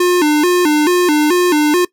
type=tone with vibrato; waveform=square; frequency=327.4 Hz; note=E4; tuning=12 cents flat; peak=-10 dBFS; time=0-1.85 s; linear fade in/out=5 ms; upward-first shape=square; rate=2.3 Hz; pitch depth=150 cents each way; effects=noise-tail reverb RT60 0.1 s tail -20 dB re dry